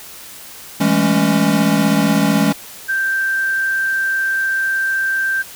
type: chord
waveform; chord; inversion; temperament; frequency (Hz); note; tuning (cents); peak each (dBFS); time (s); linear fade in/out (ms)
square; A major seventh; second; equal with one note detuned; 164.81 / 204 / 220 / 277.2; E3 / G#3 / A3 / C#4; 0 / -31 / 0 / 0; -20 / -17 / -21 / -18; 0.8-2.53; 10
type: tone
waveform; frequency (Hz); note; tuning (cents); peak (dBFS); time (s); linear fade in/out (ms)
sine; 1569; G6; +1; -15; 2.88-5.43; 20
effects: white hiss -36 dBFS RMS until 5.55 s